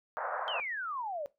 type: band-pass noise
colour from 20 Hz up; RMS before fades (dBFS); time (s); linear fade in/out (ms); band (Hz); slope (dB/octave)
pink; -36; 0.17-0.6; 0; 560 to 1600; 48
type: exponential sweep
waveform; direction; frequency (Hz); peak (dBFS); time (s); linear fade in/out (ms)
sine; down; 3200 to 554.4; -34; 0.48-1.26; 0
effects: noise-tail reverb RT60 0.2 s tail -18 dB re dry